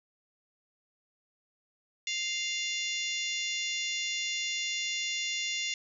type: harmonic tone with a mistuned harmonic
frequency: 698.5 Hz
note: F5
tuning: in tune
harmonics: 3 / 4 / 5 / 6 / 7 / 8 / 9 / 10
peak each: -36 / -36 / -37 / -43 / -44 / -41 / -45 / -41 dBFS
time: 2.07-5.74 s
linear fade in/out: 2 ms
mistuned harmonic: 10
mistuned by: -38 cents
effects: none